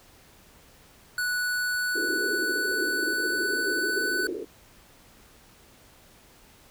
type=tone with pitch glide; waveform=square; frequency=1476 to 1497.5 Hz; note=F#6 to F#6; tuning=-5 to +20 cents; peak=-26 dBFS; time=1.18-4.27 s; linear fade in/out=2 ms; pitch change=+25 cents; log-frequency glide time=1.28-4.15 s
type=band-pass noise; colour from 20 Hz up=white; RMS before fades=-33 dBFS; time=1.95-4.45 s; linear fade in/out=10 ms; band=310 to 420 Hz; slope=48 dB/octave
effects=pink hiss -55 dBFS RMS until 6.7 s